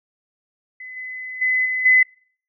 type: tone with level steps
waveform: sine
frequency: 2021 Hz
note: B6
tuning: 39 cents sharp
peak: -33 / -29 / -16 / -20 / -10 dBFS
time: 0.8-2.03 s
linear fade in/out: 5 ms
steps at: 0.96 / 1.41 / 1.65 / 1.85 s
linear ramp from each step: 10 ms
effects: noise-tail reverb RT60 0.5 s tail -25 dB re dry